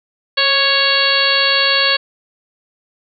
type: harmonic tone with a mistuned harmonic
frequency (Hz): 554.4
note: C#5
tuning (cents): 0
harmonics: 1 / 2 / 3 / 4 / 5 / 6 / 7 / 8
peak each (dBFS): -22 / -22 / -18 / -23 / -19 / -20 / -21 / -17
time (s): 0.37-1.97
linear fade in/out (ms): 10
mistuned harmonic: 1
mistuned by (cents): -33
effects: none